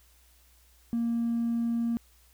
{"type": "tone with hard clipping", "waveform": "sine", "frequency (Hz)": 233.1, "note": "A#3", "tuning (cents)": 0, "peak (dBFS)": -26, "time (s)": [0.93, 1.97], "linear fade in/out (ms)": 0, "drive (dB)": 1, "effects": ["added 60 Hz sine -60 dBFS peak until 2.33 s", "white hiss -63 dBFS RMS until 2.33 s"]}